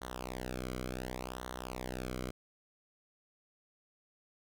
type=tone with flanger; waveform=sawtooth; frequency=63 Hz; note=B1; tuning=35 cents sharp; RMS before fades=-41 dBFS; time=0.01-2.31 s; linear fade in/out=10 ms; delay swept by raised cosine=0.4 to 1.13 ms; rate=0.68 Hz; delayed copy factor=-0.85; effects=none